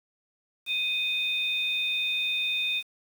sine tone pair together, 2500 / 3626 Hz, D#7 / A#7, +8 / -49 cents, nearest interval tritone, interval 643 cents, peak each -28 dBFS, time 0.66-2.83 s, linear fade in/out 50 ms, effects 8-bit

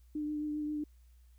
sine tone with vibrato, 300 Hz, D4, 37 cents sharp, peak -33 dBFS, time 0.15-0.84 s, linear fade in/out 5 ms, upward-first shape triangle, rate 7.5 Hz, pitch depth 21 cents each way, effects added 60 Hz sine -57 dBFS peak until 1.38 s + white hiss -75 dBFS RMS until 1.38 s

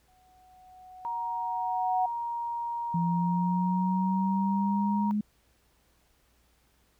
sine tone with exponential growth, 740 Hz, F#5, in tune, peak -23 dBFS, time 0.08-2.06 s, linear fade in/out 5 ms, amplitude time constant 430 ms
sine tone, 940 Hz, A#5, 14 cents sharp, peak -30 dBFS, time 1.05-5.11 s, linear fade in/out 0 ms
sine exponential sweep, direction up, 170.1 to 210 Hz, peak -25 dBFS, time 2.94-5.21 s, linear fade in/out 5 ms
effects added 60 Hz sine -68 dBFS peak until 6.99 s + pink hiss -68 dBFS RMS until 6.99 s

